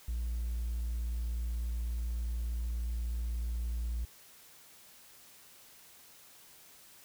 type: tone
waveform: triangle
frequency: 58.27 Hz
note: A#1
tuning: in tune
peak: -29 dBFS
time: 0.08-4.05 s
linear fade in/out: 5 ms
effects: tanh soft clip ceiling -27 dBFS + white hiss -57 dBFS RMS until 7.04 s